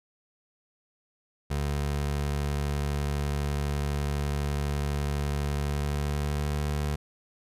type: tone with pitch glide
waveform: 25% pulse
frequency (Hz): 72 to 73.64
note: D2 to D2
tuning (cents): -34 to +5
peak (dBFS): -23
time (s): 1.5-6.96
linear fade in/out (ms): 10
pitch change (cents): +39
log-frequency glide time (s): 5.6-6.56
effects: resampled to 32000 Hz

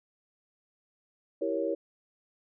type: chord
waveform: sine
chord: E diminished seventh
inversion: none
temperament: equal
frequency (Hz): 329.6 / 392 / 466.2 / 554.4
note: E4 / G4 / Bb4 / Db5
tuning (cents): 0 / 0 / 0 / 0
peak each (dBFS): -33 / -35 / -33 / -32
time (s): 1.41-1.75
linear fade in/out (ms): 10
effects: none

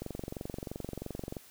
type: click train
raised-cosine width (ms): 2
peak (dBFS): -24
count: 32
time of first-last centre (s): 0.02-1.368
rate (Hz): 23
effects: white hiss -56 dBFS RMS until 1.5 s

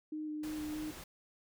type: tone with vibrato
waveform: sine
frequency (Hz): 305.5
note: D#4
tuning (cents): -32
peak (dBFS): -37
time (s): 0.12-0.91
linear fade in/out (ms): 5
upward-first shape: square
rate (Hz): 3.2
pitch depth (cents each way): 11
type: noise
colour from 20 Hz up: pink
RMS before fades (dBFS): -49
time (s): 0.43-1.04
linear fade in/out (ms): 5
effects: none

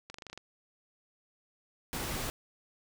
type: clicks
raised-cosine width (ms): 0.2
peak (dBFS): -27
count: 8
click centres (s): 0.1 / 0.143 / 0.185 / 0.222 / 0.267 / 0.299 / 0.33 / 0.376
type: noise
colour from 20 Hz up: pink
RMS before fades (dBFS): -36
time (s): 1.93-2.3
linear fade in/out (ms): 0
effects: none

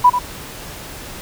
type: tone with echo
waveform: sine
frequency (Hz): 987.8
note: B5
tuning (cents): 0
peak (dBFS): -5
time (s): 0.04-0.1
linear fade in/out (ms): 10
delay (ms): 91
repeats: 1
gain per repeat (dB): -9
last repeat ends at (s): 0.191
effects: pink hiss -33 dBFS RMS until 1.21 s

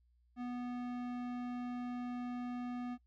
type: tone with low-pass filter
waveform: square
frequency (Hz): 245.5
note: B3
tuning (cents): -10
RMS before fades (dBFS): -41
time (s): 0.36-2.98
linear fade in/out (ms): 50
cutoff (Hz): 2300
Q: 0.52
effects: noise-tail reverb RT60 0.1 s tail -19 dB re dry + added 60 Hz sine -68 dBFS peak until 3.06 s

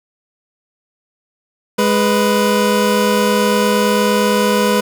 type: tone pair together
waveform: 25% pulse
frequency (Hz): 207.7 / 494.9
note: G#3 / B4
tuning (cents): 0 / +4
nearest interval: octave + minor third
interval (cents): 1504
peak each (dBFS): -11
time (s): 1.78-4.81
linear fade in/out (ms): 10
effects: none

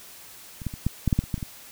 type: clicks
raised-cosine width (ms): 5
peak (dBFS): -25 / -15 / -23 / -10 / -9 / -8 / -8 / -26 / -13 / -24 / -18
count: 11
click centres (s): 0.618 / 0.667 / 0.739 / 0.866 / 1.077 / 1.128 / 1.19 / 1.239 / 1.342 / 1.379 / 1.428
effects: white hiss -46 dBFS RMS until 1.71 s

